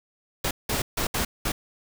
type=noise bursts at uneven times; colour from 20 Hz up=pink; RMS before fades=-26 dBFS; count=5; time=0.44-0.51 / 0.69-0.82 / 0.97-1.07 / 1.14-1.25 / 1.45-1.52 s; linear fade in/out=5 ms; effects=none